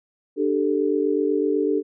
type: chord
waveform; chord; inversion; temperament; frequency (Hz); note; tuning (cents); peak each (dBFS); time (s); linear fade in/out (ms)
sine; D suspended fourth; none; equal with one note detuned; 296.7 / 392 / 440; D4 / G4 / A4; +18 / 0 / 0; -23; 0.36-1.83; 50
effects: none